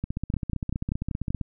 two click trains, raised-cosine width 5 ms, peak -16 / -14 dBFS, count 22 / 6, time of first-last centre 0.04-1.413 / 0.34-1.305 s, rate 15.3 / 5.18 Hz, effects none

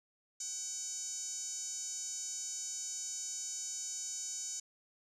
5% pulse tone with band-pass filter, 759 Hz, F#5, 44 cents sharp, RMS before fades -41 dBFS, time 0.4-4.6 s, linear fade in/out 5 ms, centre 6600 Hz, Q 8.1, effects none

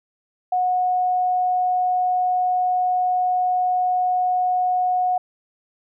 sine tone, 730 Hz, F#5, 24 cents flat, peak -17 dBFS, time 0.52-5.18 s, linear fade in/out 5 ms, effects none

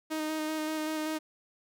sawtooth tone with vibrato, 311.1 Hz, D#4, in tune, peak -27 dBFS, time 0.1-1.19 s, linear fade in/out 20 ms, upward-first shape square, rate 5.2 Hz, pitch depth 14 cents each way, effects none

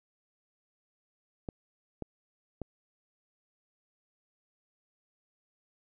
clicks, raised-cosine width 2 ms, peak -23 dBFS, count 3, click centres 1.488 / 2.023 / 2.617 s, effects none

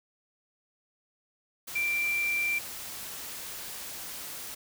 sine tone in noise, 2357 Hz, D7, 6 cents sharp, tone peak -26 dBFS, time 1.75-2.59 s, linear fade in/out 10 ms, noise white, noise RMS -40 dBFS, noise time 1.67-4.55 s, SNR +11 dB, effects none

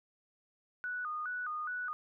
sine tone with vibrato, 1347 Hz, E6, 37 cents sharp, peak -35 dBFS, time 0.84-1.93 s, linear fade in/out 0 ms, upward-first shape square, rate 2.4 Hz, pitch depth 160 cents each way, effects none

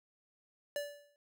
square tone with exponential decay, 580 Hz, D5, 22 cents flat, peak -33 dBFS, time 0.76-1.16 s, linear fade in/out 1 ms, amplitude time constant 85 ms, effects none

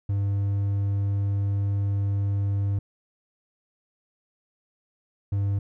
triangle tone pair in turn, 99.9 / 99.9 Hz, G2 / G2, +33 / +33 cents, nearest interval unison, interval 0 cents, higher neither, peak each -20 dBFS, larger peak neither, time 0.09-2.79 / 5.32-5.59 s, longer first, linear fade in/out 5 ms, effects none

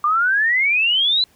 sine exponential sweep, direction up, 1174.7 to 4069 Hz, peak -14 dBFS, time 0.04-1.24 s, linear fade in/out 2 ms, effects pink hiss -56 dBFS RMS until 1.35 s + high-pass 60 Hz 12 dB/octave

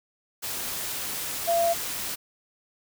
sine tone in noise, 679 Hz, F5, 49 cents flat, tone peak -20 dBFS, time 1.47-1.74 s, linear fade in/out 20 ms, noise white, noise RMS -32 dBFS, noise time 0.42-2.16 s, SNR +9 dB, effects none

